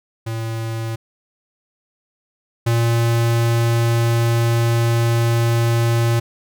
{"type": "tone pair in turn", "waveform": "square", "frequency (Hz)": [113.3, 116.55], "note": ["A#2", "A#2"], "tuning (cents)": [-49, 0], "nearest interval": "unison", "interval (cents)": 49, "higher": "second", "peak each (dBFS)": [-23, -15], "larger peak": "second", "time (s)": [[0.26, 0.96], [2.66, 6.2]], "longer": "second", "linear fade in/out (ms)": 10, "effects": []}